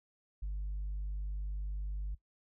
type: tone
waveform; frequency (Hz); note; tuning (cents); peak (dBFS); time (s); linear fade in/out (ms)
sine; 50; G1; +35; -33; 0.42-2.15; 10
effects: noise-tail reverb RT60 0.1 s tail -18 dB re dry + tanh soft clip ceiling -33 dBFS

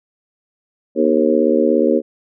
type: harmonic tone with a mistuned harmonic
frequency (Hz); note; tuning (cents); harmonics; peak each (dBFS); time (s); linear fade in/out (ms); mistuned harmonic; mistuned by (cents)
77; D#2; -17; 3 / 4 / 5 / 6 / 7; -18 / -18 / -18 / -18 / -18; 0.95-2.02; 50; 3; +70
effects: none

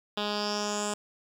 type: tone with low-pass filter sweep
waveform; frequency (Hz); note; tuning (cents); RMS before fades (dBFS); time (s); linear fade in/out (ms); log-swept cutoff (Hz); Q
10% pulse; 207.7; G#3; 0; -31; 0.17-0.94; 5; 3800 to 8200; 5.1
effects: 9-bit

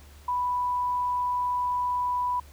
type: tone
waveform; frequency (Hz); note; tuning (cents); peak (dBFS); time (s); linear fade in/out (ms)
sine; 987.8; B5; 0; -24; 0.28-2.4; 5
effects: added 72 Hz sine -48 dBFS peak until 2.52 s + pink hiss -55 dBFS RMS until 2.52 s

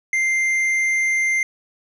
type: tone with tanh clipping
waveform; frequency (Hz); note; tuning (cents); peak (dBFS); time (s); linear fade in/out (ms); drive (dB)
sine; 2093; C7; 0; -18; 0.13-1.43; 2; 7
effects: none

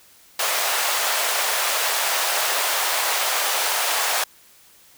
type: high-pass noise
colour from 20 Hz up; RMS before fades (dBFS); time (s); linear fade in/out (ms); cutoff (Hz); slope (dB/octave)
pink; -22; 0.39-4.24; 5; 610; 24
effects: white hiss -52 dBFS RMS until 4.97 s

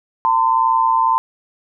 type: tone pair together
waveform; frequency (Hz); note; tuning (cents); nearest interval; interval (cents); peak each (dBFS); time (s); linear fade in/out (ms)
sine; 905 / 1026.7; A5 / C6; +48 / -33; major second; 219; -15; 0.25-1.18; 0
effects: none

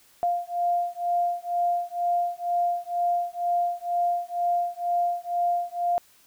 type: beating tone pair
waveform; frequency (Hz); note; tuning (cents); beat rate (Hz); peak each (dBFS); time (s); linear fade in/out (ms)
sine; 698.5 / 700.6; F5 / F5; 0 / +5; 2.1; -26; 0.23-5.98; 0
effects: white hiss -58 dBFS RMS until 6.26 s

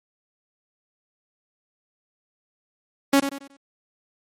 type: tone with echo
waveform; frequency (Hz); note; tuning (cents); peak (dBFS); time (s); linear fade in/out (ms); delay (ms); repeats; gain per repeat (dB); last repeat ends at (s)
sawtooth; 277.2; C#4; 0; -10; 3.13-3.2; 5; 92; 4; -9; 3.568
effects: MP3 64 kbps

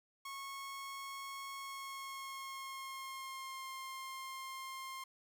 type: tone with pitch glide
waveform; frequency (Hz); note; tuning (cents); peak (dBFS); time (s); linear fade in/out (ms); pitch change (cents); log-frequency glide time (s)
sawtooth; 1096 to 1059.9; C#6 to C6; -20 to +22; -40; 0.25-5.04; 5; -58; 1.57-3.69
effects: 11-bit

